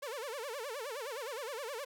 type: tone with vibrato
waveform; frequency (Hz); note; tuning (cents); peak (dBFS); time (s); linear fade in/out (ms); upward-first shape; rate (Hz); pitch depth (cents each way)
sawtooth; 507; B4; +45; -35; 0.02-1.85; 10; sine; 9.6; 260
effects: none